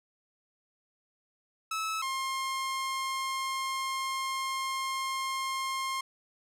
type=tone pair in turn; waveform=sawtooth; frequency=1300 / 1064.4 Hz; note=E6 / C6; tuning=-24 / +29 cents; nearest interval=minor third; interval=347 cents; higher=first; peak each=-27 dBFS; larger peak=neither; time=1.71-2.02 / 2.02-6.01 s; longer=second; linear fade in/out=5 ms; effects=low-pass 12000 Hz 12 dB/octave